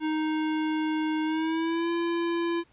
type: tone with pitch glide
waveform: square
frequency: 311.1 to 339.3 Hz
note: D#4 to F4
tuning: 0 to -50 cents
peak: -26 dBFS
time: 0-2.64 s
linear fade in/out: 50 ms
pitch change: +150 cents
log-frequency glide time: 1.24-1.91 s
effects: pink hiss -63 dBFS RMS until 2.72 s + resampled to 8000 Hz